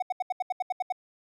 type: tone bursts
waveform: triangle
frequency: 740 Hz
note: F#5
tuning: in tune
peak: -23 dBFS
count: 10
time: 0-0.924 s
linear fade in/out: 5 ms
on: 24 ms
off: 76 ms
effects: none